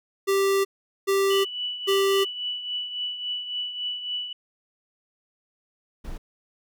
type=tone bursts; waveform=square; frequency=392 Hz; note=G4; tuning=in tune; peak=-20 dBFS; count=3; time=0.27-2.25 s; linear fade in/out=20 ms; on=380 ms; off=420 ms
type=tone with tremolo; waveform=sine; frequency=2961 Hz; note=F#7; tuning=1 cent sharp; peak=-25 dBFS; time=1.3-4.33 s; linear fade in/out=5 ms; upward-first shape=triangle; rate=3.6 Hz; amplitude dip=65%
type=noise; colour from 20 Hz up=brown; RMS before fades=-34 dBFS; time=6.04-6.18 s; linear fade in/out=10 ms
effects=none